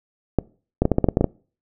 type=clicks; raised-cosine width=2 ms; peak=-3 dBFS; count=10; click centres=0.387 / 0.82 / 0.854 / 0.917 / 0.984 / 1.043 / 1.087 / 1.171 / 1.21 / 1.243 s; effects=noise-tail reverb RT60 0.4 s tail -24 dB re dry